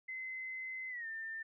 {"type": "tone with pitch glide", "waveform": "sine", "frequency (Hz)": [2051, 1795.8], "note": ["C7", "A6"], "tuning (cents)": [-35, 35], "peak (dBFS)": -40, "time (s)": [0.08, 1.43], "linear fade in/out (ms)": 10, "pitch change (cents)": -230, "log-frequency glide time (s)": [0.89, 1.07], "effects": []}